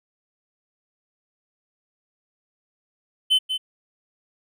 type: tone with echo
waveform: triangle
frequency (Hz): 3051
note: G7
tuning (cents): -48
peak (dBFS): -13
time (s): 3.3-3.39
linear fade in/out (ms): 20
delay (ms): 190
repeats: 1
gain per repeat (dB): -8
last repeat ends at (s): 3.58
effects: none